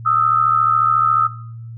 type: tone pair together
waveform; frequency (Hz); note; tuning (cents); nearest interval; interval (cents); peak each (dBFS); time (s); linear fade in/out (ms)
sine; 1246.9 / 1321; D#6 / E6; +3 / +3; minor second; 100; -15; 0.05-1.28; 20
effects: noise-tail reverb RT60 0.7 s tail -21 dB re dry + added 115 Hz sine -30 dBFS peak until 1.77 s